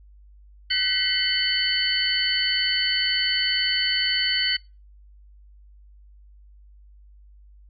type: tone cluster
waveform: sine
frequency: 1519 / 1941 / 2103 / 3024 / 4470 Hz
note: F#6 / B6 / C7 / F#7 / C#8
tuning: +45 / -31 / +8 / +37 / +14 cents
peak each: -32 / -29 / -31 / -24 / -24 dBFS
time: 0.7-4.57 s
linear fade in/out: 10 ms
effects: noise-tail reverb RT60 0.3 s tail -26 dB re dry + added 50 Hz sine -47 dBFS peak until 7.69 s